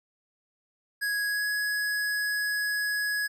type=tone with pitch glide; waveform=square; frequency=1661.2 to 1675.7 Hz; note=G#6 to G#6; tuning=0 to +15 cents; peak=-27 dBFS; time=1.01-3.28 s; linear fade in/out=20 ms; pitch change=+15 cents; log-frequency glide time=1.27-1.47 s; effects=none